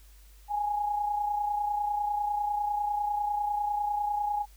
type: tone pair together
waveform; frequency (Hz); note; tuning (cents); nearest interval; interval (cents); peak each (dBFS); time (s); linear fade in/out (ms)
sine; 826 / 856; G#5 / A5; -10 / -48; minor second; 62; -27 / -36; 0.48-4.46; 50
effects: added 50 Hz sine -51 dBFS peak until 4.56 s + white hiss -61 dBFS RMS until 4.56 s